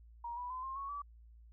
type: tone with pitch steps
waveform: sine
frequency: 945 / 982.9 / 1022.2 / 1063.2 / 1105.8 / 1150.1 Hz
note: A#5 / B5 / C6 / C6 / C#6 / D6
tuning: +23 / -9 / -41 / +27 / -5 / -37 cents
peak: -39 dBFS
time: 0.24-1.02 s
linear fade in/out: 5 ms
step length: 130 ms
effects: added 57 Hz sine -55 dBFS peak until 1.52 s